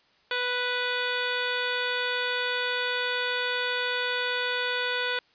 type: harmonic tone with a mistuned harmonic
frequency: 493.9 Hz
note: B4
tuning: in tune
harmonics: 1 / 2 / 3 / 4 / 5 / 6 / 7 / 8 / 9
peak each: -33 / -36 / -30 / -36 / -35 / -39 / -34 / -42 / -41 dBFS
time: 0.31-5.19 s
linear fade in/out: 2 ms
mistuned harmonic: 8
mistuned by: -62 cents
effects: white hiss -63 dBFS RMS until 5.34 s + resampled to 11025 Hz